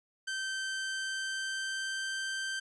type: tone with pitch glide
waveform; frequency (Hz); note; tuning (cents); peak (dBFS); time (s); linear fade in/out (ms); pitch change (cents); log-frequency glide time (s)
sawtooth; 1552 to 1561.9; G6 to G6; -18 to -7; -30; 0.27-2.6; 10; +11; 0.67-2.11
effects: resampled to 22050 Hz